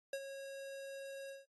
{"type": "tone with ADSR envelope", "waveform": "square", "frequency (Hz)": 547, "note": "C#5", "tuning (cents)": -23, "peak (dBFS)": -37, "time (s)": [0.13, 1.46], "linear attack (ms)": 3, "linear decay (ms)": 57, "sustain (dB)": -9, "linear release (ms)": 170, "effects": ["AAC 32 kbps"]}